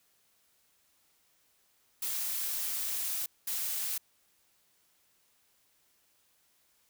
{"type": "noise bursts at uneven times", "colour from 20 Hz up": "blue", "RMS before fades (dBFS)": -34, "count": 2, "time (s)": [[2.02, 3.26], [3.47, 3.98]], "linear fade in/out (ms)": 5, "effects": ["white hiss -70 dBFS RMS until 6.89 s"]}